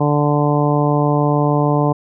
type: harmonic tone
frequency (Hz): 146.83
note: D3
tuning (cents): 0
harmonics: 1 / 2 / 3 / 4 / 5 / 6 / 7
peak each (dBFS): -16 / -19 / -21 / -22 / -23 / -24 / -24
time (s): 0-1.93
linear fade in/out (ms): 10
effects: none